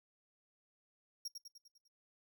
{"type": "tone with echo", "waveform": "40% pulse", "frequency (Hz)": 5588, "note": "F8", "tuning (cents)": 0, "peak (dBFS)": -39, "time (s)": [1.25, 1.28], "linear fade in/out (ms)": 5, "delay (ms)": 100, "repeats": 6, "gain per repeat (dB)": -5, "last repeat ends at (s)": 1.88, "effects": ["noise-tail reverb RT60 0.1 s tail -18 dB re dry"]}